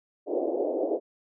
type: band-pass noise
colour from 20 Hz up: pink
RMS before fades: -28 dBFS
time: 0.26-1 s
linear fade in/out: 50 ms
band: 310 to 660 Hz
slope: 48 dB/octave
effects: none